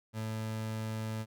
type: tone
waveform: 30% pulse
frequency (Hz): 110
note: A2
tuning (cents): 0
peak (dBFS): -32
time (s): 0.13-1.26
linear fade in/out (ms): 50
effects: none